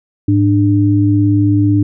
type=tone pair together; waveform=sine; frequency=105.1 / 297.3 Hz; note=G#2 / D4; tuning=+21 / +21 cents; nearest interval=octave + tritone; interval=1800 cents; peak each=-11 dBFS; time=0.28-1.83 s; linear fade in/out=5 ms; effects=none